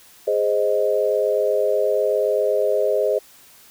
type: chord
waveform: sine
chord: Ab major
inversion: none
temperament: equal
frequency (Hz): 415.3 / 523.3 / 622.3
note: Ab4 / C5 / Eb5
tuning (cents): 0 / 0 / 0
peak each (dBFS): -21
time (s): 0.27-3.19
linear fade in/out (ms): 10
effects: white hiss -49 dBFS RMS until 3.7 s